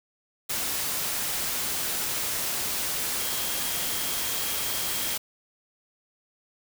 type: tone in noise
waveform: sine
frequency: 3244 Hz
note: G#7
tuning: 41 cents flat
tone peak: -39 dBFS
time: 3.19-5.17 s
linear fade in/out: 10 ms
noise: white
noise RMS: -29 dBFS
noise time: 0.49-5.18 s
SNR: -13 dB
effects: none